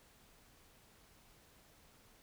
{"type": "silence", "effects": ["pink hiss -65 dBFS RMS until 2.22 s"]}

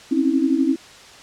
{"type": "tone cluster", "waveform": "sine", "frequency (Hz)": [263.9, 275.8, 323.7], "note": ["C4", "C#4", "E4"], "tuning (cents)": [15, -9, -31], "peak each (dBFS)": -20, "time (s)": [0.11, 0.76], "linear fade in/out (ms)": 10, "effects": ["white hiss -43 dBFS RMS until 1.22 s", "low-pass 6000 Hz 12 dB/octave"]}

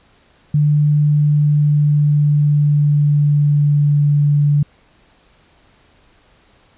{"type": "tone with pitch glide", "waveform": "sine", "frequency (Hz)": [148.3, 145.75], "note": ["D3", "D3"], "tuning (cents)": [17, -13], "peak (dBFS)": -10, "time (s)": [0.54, 4.63], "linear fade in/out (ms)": 5, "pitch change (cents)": -30, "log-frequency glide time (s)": [1.04, 4.05], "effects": ["pink hiss -53 dBFS RMS until 6.77 s", "resampled to 8000 Hz"]}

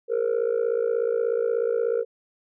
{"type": "tone with amplitude modulation", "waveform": "sine", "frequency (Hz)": 466.2, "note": "A#4", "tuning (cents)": 0, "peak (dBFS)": -15, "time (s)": [0.08, 2.05], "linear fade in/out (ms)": 50, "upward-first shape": "sine", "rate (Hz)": 56.6, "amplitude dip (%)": 95, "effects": ["tanh soft clip ceiling -17 dBFS"]}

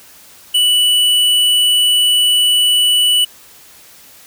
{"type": "tone with tanh clipping", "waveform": "sine", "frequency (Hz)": 2960, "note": "F#7", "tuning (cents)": 0, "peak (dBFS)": -11, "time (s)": [0.54, 3.25], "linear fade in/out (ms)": 10, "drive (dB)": 14, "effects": ["white hiss -42 dBFS RMS until 4.26 s"]}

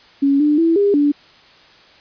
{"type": "tone with pitch steps", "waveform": "sine", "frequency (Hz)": [278.4, 297.5, 330.4, 404.1, 290], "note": ["C#4", "D4", "E4", "G#4", "D4"], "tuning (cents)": [8, 22, 4, -47, -22], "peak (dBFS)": -11, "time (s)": [0.22, 1.12], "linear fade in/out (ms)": 10, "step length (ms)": 180, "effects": ["white hiss -47 dBFS RMS until 2 s", "resampled to 11025 Hz"]}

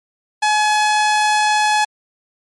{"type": "tone", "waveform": "sawtooth", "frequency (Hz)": 848, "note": "G#5", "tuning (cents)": 36, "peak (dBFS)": -9, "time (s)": [0.42, 1.85], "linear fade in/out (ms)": 10, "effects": ["low-pass 9000 Hz 12 dB/octave", "MP3 48 kbps"]}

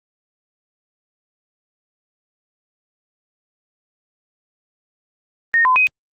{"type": "tone with pitch steps", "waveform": "sine", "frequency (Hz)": [1845, 1019, 2516], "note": ["A#6", "C6", "D#7"], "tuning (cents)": [-18, -46, 19], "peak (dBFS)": -11, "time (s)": [5.54, 5.87], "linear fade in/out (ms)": 0, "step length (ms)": 110, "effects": ["Opus 32 kbps"]}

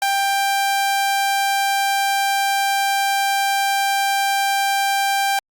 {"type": "tone", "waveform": "sawtooth", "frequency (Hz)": 790, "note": "G5", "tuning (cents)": 13, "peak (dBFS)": -13, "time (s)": [0.02, 5.39], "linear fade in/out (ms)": 2, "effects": ["Opus 48 kbps"]}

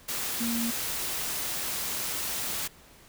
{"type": "tone in noise", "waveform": "sine", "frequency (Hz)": 233.1, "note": "A#3", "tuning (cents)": 0, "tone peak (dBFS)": -28, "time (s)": [0.4, 0.71], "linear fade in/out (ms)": 10, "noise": "white", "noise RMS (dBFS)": -32, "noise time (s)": [0.08, 2.68], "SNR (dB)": 1, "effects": ["pink hiss -54 dBFS RMS until 3.08 s"]}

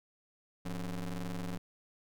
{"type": "ring-modulated tone", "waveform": "35% pulse", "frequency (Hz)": 92.5, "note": "F#2", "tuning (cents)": 0, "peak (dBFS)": -31, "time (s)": [0.65, 1.58], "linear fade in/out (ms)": 10, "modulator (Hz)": 81.6, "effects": []}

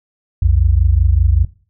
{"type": "tone pair together", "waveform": "sine", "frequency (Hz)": [60.74, 85.9], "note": ["B1", "F2"], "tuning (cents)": [-28, -28], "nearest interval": "tritone", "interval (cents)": 600, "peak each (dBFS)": -12, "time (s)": [0.42, 1.45], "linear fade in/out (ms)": 5, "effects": ["noise-tail reverb RT60 0.4 s tail -18 dB re dry"]}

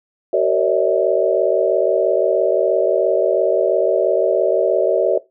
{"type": "tone cluster", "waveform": "sine", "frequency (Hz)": [379.5, 459.4, 542, 588, 645], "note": ["F#4", "A#4", "C#5", "D5", "E5"], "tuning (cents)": [44, -25, -39, 2, -38], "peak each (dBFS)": -19, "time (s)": [0.33, 5.18], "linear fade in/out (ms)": 5, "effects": ["noise-tail reverb RT60 0.2 s tail -18 dB re dry"]}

